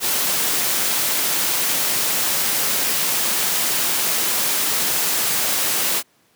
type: noise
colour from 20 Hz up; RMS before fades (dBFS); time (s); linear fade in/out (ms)
white; -20; 0-6.03; 50
effects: pink hiss -59 dBFS RMS until 6.35 s + high-pass 150 Hz 12 dB/octave